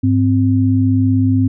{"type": "tone pair together", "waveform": "sine", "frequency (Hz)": [102.6, 260.5], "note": ["G#2", "C4"], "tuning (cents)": [-21, -7], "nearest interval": "octave + major third", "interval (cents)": 1614, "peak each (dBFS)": -13, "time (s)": [0.03, 1.48], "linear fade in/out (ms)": 10, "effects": []}